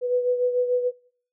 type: beating tone pair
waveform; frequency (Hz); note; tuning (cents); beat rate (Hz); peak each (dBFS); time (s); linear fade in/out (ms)
sine; 493.9 / 500.7; B4 / B4; 0 / +24; 6.8; -20 / -28; 0.01-0.92; 50
effects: noise-tail reverb RT60 0.6 s tail -25 dB re dry